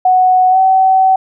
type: tone with pitch glide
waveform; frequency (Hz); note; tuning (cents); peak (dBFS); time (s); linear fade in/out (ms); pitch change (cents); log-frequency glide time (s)
sine; 740 to 759.9; F#5 to F#5; 0 to +46; -6; 0.05-1.16; 5; +46; 0.5-0.58
effects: none